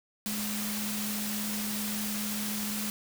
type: tone in noise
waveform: sine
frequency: 210 Hz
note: G#3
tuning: 19 cents sharp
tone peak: -34 dBFS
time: 0.26-2.9 s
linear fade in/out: 0 ms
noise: white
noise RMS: -35 dBFS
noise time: 0.26-2.9 s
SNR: -2 dB
effects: none